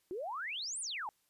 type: exponential two-way sweep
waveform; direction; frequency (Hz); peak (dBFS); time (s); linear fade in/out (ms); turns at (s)
sine; up then down; 340 to 9780 to 782; -37; 0.11-1.09; 0; 0.8
effects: white hiss -75 dBFS RMS until 1.29 s + resampled to 32000 Hz